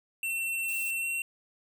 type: tone with pitch glide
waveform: square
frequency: 2703 to 2725 Hz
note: E7 to F7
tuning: +43 to -43 cents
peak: -30 dBFS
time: 0.23-1.22 s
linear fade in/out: 2 ms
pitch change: +14 cents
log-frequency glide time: 1-1.05 s
type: noise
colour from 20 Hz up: violet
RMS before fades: -41 dBFS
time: 0.68-0.91 s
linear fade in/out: 2 ms
effects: none